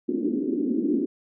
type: band-pass noise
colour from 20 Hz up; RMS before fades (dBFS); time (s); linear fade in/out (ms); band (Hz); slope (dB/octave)
pink; -25; 0.08-1.06; 10; 240 to 360; 48
effects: none